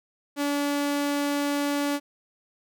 sawtooth tone, 287 Hz, D4, 40 cents flat, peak -20 dBFS, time 0.36-2 s, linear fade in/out 50 ms, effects none

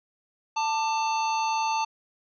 square tone pair together, 889.2 / 1186 Hz, A5 / D6, +18 / +17 cents, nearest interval perfect fourth, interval 499 cents, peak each -25 / -35 dBFS, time 0.56-1.85 s, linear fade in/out 10 ms, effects resampled to 16000 Hz

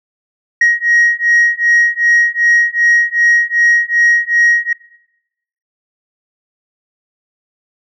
sine beating tone pair, 1886 / 1888.6 Hz, A#6 / A#6, +20 / +22 cents, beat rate 2.6 Hz, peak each -10 dBFS, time 0.61-4.73 s, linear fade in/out 5 ms, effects noise-tail reverb RT60 0.9 s tail -21 dB re dry + tanh soft clip ceiling -4 dBFS

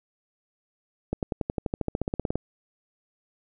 accelerating click train, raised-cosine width 2 ms, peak -13 dBFS, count 18, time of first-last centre 1.13-2.356 s, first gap 98 ms, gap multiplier 0.96, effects none

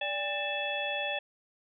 sine tone cluster, 583 / 806 / 1778 / 2630 / 3388 Hz, D5 / G5 / A6 / E7 / G#7, -13 / +48 / +18 / -5 / +34 cents, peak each -36 / -38 / -38 / -35 / -37 dBFS, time 0.01-1.19 s, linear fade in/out 5 ms, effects none

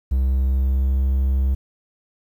triangle tone with pitch glide, 65.41 to 66.51 Hz, C2 to C2, 0 to +29 cents, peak -14 dBFS, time 0.11-1.55 s, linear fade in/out 10 ms, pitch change +29 cents, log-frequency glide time 0.22-1.03 s, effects 9-bit

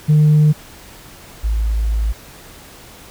sine tone pair in turn, 151.6 / 54.44 Hz, D#3 / A1, -45 / -18 cents, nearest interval octave + tritone, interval 1773 cents, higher first, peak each -6 / -14 dBFS, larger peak first, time 0.08-0.53 / 1.43-2.13 s, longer second, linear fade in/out 20 ms, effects tanh soft clip ceiling -6 dBFS + pink hiss -40 dBFS RMS until 3.1 s

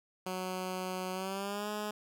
10% pulse tone with pitch glide, 185 to 210.1 Hz, F#3 to G#3, 0 to +20 cents, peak -27 dBFS, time 0.26-1.91 s, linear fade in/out 5 ms, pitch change +220 cents, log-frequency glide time 1.12-1.69 s, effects none

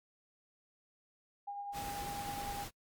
sine tone with tremolo, 809 Hz, G#5, 46 cents flat, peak -38 dBFS, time 1.47-2.65 s, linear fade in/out 10 ms, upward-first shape sine, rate 10 Hz, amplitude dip 35%
pink noise, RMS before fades -44 dBFS, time 1.72-2.71 s, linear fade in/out 50 ms
effects noise-tail reverb RT60 0.1 s tail -25 dB re dry + MP3 96 kbps

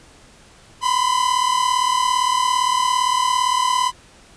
45% pulse tone pair together, 987.8 / 1025.4 Hz, B5 / C6, 0 / -35 cents, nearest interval minor second, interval 65 cents, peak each -19 dBFS, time 0.81-3.92 s, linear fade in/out 50 ms, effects pink hiss -48 dBFS RMS until 4.36 s + resampled to 22050 Hz

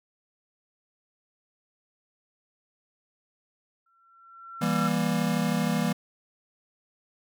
sine tone with exponential growth, 1355 Hz, E6, 47 cents sharp, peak -26 dBFS, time 3.86-4.88 s, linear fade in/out 5 ms, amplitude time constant 220 ms
square chord, E diminished, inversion none, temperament just, 164.81 / 197.78 / 237.3 Hz, E3 / G3 / Bb3, 0 / +16 / +31 cents, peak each -29 dBFS, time 4.61-5.93 s, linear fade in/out 10 ms
effects none

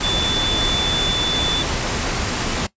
sine tone in noise, 3494 Hz, A7, 13 cents flat, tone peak -19 dBFS, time 0.03-1.63 s, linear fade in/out 10 ms, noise pink, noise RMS -22 dBFS, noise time 0-2.67 s, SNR 0 dB, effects noise-tail reverb RT60 0.1 s tail -18 dB re dry + resampled to 16000 Hz

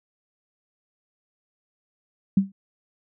sine tone with exponential decay, 194.7 Hz, G3, 12 cents flat, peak -11 dBFS, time 2.37-2.52 s, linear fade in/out 5 ms, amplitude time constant 31 ms, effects none

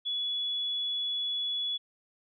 sine tone, 3400 Hz, G#7, 40 cents sharp, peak -29 dBFS, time 0.05-1.78 s, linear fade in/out 20 ms, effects none

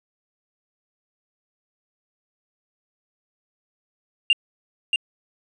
triangle tone with echo, 2794 Hz, F7, in tune, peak -10 dBFS, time 4.3-4.33 s, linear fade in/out 2 ms, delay 630 ms, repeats 1, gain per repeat -5 dB, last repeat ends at 4.96 s, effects tanh soft clip ceiling -10 dBFS + resampled to 22050 Hz

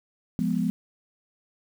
sine chord, F diminished, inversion none, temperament equal, 174.61 / 207.7 / 246.9 Hz, F3 / Ab3 / Cb4, 0 / 0 / 0 cents, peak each -27 dBFS, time 0.39-0.7 s, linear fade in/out 0 ms, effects 8-bit

